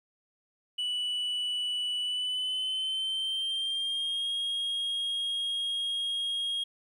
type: tone with pitch glide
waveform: sine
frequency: 2960 to 3265 Hz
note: F#7 to G#7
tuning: 0 to -30 cents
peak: -26 dBFS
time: 0.78-6.64 s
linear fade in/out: 10 ms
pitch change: +170 cents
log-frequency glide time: 2.01-4.3 s
effects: tanh soft clip ceiling -28 dBFS + 11-bit